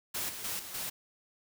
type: noise with level steps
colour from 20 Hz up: white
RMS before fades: -35 / -42 / -36 / -44 / -37 dBFS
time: 0.14-0.9 s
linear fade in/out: 10 ms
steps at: 0.29 / 0.44 / 0.59 / 0.74 s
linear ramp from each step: 5 ms
effects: none